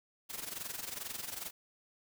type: noise with amplitude modulation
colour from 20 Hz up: white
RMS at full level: -39 dBFS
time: 0.29-1.51 s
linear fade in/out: 20 ms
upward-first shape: sine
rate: 22.3 Hz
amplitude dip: 75%
effects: none